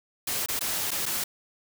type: noise with dropouts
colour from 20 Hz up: white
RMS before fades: -29 dBFS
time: 0.27-1.24 s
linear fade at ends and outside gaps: 5 ms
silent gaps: 0.461-0.485 / 0.593-0.608 / 0.908-0.914 / 1.057-1.062 s
effects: none